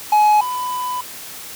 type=tone pair in turn; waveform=triangle; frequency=844 / 998 Hz; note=G#5 / B5; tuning=+28 / +18 cents; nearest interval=minor third; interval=290 cents; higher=second; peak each=-8 / -19 dBFS; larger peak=first; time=0.12-0.41 / 0.41-1.01 s; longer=second; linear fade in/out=5 ms; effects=white hiss -34 dBFS RMS until 1.55 s + high-pass 60 Hz 12 dB/octave